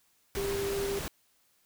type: tone in noise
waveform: sine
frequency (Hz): 397.2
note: G4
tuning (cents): +23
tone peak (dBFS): -30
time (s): 0.37-0.99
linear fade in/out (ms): 0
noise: pink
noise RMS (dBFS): -37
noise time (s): 0.35-1.08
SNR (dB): +4
effects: white hiss -69 dBFS RMS until 1.65 s